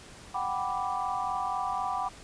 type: chord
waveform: sine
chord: G major seventh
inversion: third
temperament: equal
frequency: 740 / 784 / 987.8 / 1174.7 Hz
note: F#5 / G5 / B5 / D6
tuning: 0 / 0 / 0 / 0 cents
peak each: -34 dBFS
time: 0.34-2.09 s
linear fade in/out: 10 ms
effects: pink hiss -49 dBFS RMS until 2.23 s + resampled to 22050 Hz